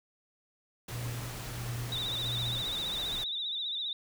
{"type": "noise", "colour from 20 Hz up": "pink", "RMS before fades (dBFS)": -42, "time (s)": [0.88, 3.24], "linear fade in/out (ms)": 5}
{"type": "tone with tremolo", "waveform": "sine", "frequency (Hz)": 119.7, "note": "A#2", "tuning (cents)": 46, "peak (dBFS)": -34, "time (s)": [0.91, 2.63], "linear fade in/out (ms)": 20, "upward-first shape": "sine", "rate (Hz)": 1.5, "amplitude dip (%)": 70}
{"type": "tone with vibrato", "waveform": "sine", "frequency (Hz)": 3701, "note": "A#7", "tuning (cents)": -13, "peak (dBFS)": -32, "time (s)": [1.92, 3.93], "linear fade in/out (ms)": 2, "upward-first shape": "sine", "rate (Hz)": 15, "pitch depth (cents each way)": 90}
{"effects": []}